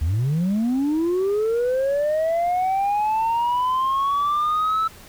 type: linear sweep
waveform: sine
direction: up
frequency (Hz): 69.7 to 1321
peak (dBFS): -16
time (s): 0.01-4.88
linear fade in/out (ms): 10
effects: tanh soft clip ceiling -17 dBFS + pink hiss -45 dBFS RMS until 5.08 s